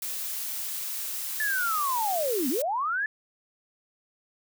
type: noise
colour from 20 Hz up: blue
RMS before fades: -33 dBFS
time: 0.02-2.62 s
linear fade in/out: 2 ms
type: linear two-way sweep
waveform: sine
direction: down then up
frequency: 1756 to 233.1 to 1756 Hz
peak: -25 dBFS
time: 1.4-3.06 s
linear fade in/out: 2 ms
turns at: 2.49 s
effects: none